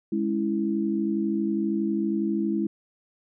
sine chord, C# minor, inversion second, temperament equal, 207.7 / 277.2 / 329.6 Hz, G#3 / C#4 / E4, 0 / 0 / 0 cents, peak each -26 / -32 / -26 dBFS, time 0.12-2.67 s, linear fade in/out 5 ms, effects none

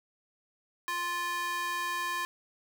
square tone with high-pass filter, 349.2 Hz, F4, in tune, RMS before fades -33 dBFS, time 0.88-2.25 s, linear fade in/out 0 ms, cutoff 1300 Hz, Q 3.6, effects none

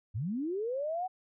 sine linear sweep, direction up, 87.4 to 760 Hz, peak -31 dBFS, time 0.14-1.08 s, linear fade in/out 20 ms, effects none

